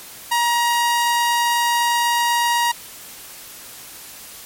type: tone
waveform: sawtooth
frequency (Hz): 948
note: A#5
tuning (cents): +29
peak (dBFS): -12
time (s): 0.31-2.72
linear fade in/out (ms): 10
effects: white hiss -38 dBFS RMS until 4.45 s + MP3 64 kbps